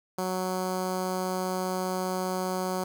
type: tone with notch filter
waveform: 10% pulse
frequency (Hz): 185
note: F#3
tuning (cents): 0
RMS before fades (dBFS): -30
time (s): 0.18-2.84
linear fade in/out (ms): 5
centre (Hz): 2700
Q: 1.2
effects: none